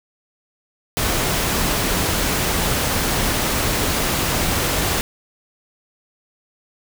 pink noise, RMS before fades -20 dBFS, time 0.97-5.01 s, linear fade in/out 0 ms, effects none

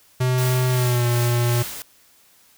square tone with pitch glide, 127.1 to 119.97 Hz, C3 to B2, -50 to -50 cents, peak -18 dBFS, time 0.2-1.63 s, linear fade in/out 10 ms, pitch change -100 cents, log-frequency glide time 0.71-1.06 s
white noise with tremolo, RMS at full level -30 dBFS, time 0.38-1.82 s, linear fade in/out 0 ms, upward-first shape sine, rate 2.7 Hz, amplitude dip 35%
effects white hiss -55 dBFS RMS until 2.57 s

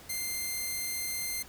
5% pulse tone, 2095 Hz, C7, 2 cents sharp, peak -22 dBFS, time 0.09-1.43 s, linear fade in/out 10 ms, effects pink hiss -51 dBFS RMS until 1.48 s

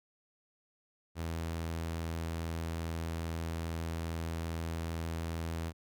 sawtooth tone, 82.41 Hz, E2, in tune, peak -31 dBFS, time 1.15-5.73 s, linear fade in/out 50 ms, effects none

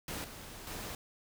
pink noise with level steps, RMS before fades -40 / -48 / -42 dBFS, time 0.08-0.95 s, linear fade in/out 2 ms, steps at 0.24 / 0.67 s, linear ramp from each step 2 ms, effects none

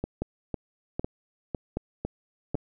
two click trains, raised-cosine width 2 ms, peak -16 / -15 dBFS, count 6 / 4, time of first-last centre 0.04-2.553 / 0.22-2.546 s, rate 1.99 / 1.29 Hz, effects none

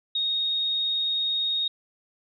sine tone with vibrato, 3729 Hz, A#7, in tune, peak -23 dBFS, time 0.15-1.68 s, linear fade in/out 5 ms, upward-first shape sine, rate 20 Hz, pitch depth 15 cents each way, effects none

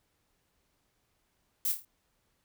violet noise with echo, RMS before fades -30 dBFS, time 1.65-1.72 s, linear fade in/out 2 ms, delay 26 ms, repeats 5, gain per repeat -6 dB, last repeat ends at 1.85 s, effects pink hiss -75 dBFS RMS until 2.44 s

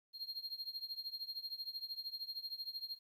triangle tone with tremolo, 4223 Hz, C8, 15 cents sharp, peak -37 dBFS, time 0.13-2.99 s, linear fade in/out 50 ms, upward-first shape triangle, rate 13 Hz, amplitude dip 95%, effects 13-bit

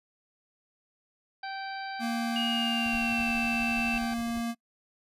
harmonic tone, 778 Hz, G5, 13 cents flat, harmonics 1 / 2 / 3 / 4 / 5 / 6, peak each -36 / -40 / -46 / -52 / -50 / -46 dBFS, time 1.43-4.14 s, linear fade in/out 5 ms
square tone, 233.1 Hz, A#3, in tune, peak -30 dBFS, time 1.99-4.55 s, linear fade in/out 50 ms
sine tone with pitch glide, 2866 to 2659 Hz, F7 to E7, +44 to +14 cents, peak -29 dBFS, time 2.36-3.98 s, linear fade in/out 0 ms, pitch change -130 cents, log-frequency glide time 2.5-3.32 s
brown noise with tremolo, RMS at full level -42 dBFS, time 2.85-4.42 s, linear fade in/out 10 ms, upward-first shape sine, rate 12 Hz, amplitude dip 90%
effects noise-tail reverb RT60 0.1 s tail -26 dB re dry + resampled to 32000 Hz

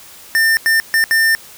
square tone bursts at uneven times, 1800 Hz, A6, 39 cents sharp, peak -11 dBFS, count 4, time 0.35-0.57 / 0.66-0.8 / 0.94-1.04 / 1.11-1.35 s, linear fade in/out 0 ms, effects white hiss -39 dBFS RMS until 1.57 s

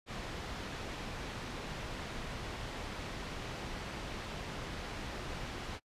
pink low-pass noise, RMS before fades -42 dBFS, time 0.06-5.8 s, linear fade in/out 50 ms, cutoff 4300 Hz, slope 12 dB/octave, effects noise-tail reverb RT60 0.1 s tail -25 dB re dry + resampled to 32000 Hz

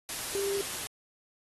sine tone in noise, 397.4 Hz, G4, 24 cents sharp, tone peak -29 dBFS, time 0.35-0.61 s, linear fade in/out 0 ms, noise white, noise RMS -36 dBFS, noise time 0.09-0.87 s, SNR +4 dB, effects AAC 32 kbps

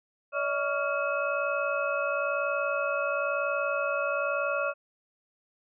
sine tone cluster, 572 / 633 / 1128 / 1392 / 2567 Hz, D5 / D#5 / C#6 / F6 / E7, -46 / +30 / +30 / -6 / -47 cents, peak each -30 / -35 / -34 / -31 / -36 dBFS, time 0.32-4.74 s, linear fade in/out 50 ms, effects none

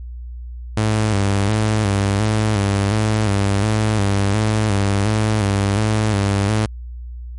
sawtooth tone with vibrato, 103.83 Hz, G#2, in tune, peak -11 dBFS, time 0.77-6.66 s, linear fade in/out 5 ms, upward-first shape square, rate 1.4 Hz, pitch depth 68 cents each way, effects added 60 Hz sine -28 dBFS peak until 7.38 s + MP3 48 kbps

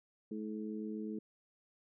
harmonic tone, 107.6 Hz, A2, 38 cents flat, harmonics 2 / 3 / 4, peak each -40 / -44 / -46 dBFS, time 0.31-1.19 s, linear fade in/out 5 ms, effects none

